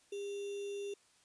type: tone with sample-and-hold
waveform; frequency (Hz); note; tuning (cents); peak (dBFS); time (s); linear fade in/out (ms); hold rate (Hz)
sine; 402.5; G4; +46; -38; 0.12-0.94; 5; 3150
effects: white hiss -68 dBFS RMS until 1.24 s + resampled to 22050 Hz